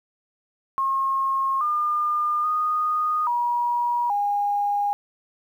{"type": "tone with pitch steps", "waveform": "sine", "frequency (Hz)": [1078, 1207, 1234, 960, 816], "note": ["C#6", "D6", "D#6", "B5", "G#5"], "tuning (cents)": [-49, 47, -15, -49, -31], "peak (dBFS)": -20, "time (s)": [0.78, 4.93], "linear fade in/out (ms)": 0, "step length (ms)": 830, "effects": ["9-bit"]}